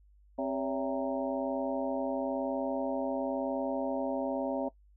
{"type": "harmonic tone with a mistuned harmonic", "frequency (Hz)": 132.5, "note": "C3", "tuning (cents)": 22, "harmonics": [2, 3, 4, 5, 6, 7], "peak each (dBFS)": [-34, -43, -34, -36, -42, -42], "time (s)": [0.38, 4.69], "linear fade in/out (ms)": 10, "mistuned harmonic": 4, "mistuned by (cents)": 100, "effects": ["noise-tail reverb RT60 0.1 s tail -19 dB re dry", "added 50 Hz sine -58 dBFS peak until 4.96 s"]}